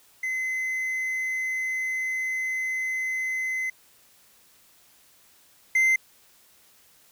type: tone pair in turn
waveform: triangle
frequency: 2046 / 2075 Hz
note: C7 / C7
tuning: -39 / -15 cents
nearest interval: unison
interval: 24 cents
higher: second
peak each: -24 / -16 dBFS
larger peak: second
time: 0.23-3.7 / 5.75-5.96 s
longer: first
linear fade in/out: 5 ms
effects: white hiss -58 dBFS RMS until 7.11 s